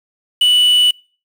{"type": "tone with quantisation", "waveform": "triangle", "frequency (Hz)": 2960, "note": "F#7", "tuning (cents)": 0, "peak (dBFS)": -7, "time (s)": [0.41, 0.91], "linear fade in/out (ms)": 5, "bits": 5, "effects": ["noise-tail reverb RT60 0.4 s tail -26 dB re dry"]}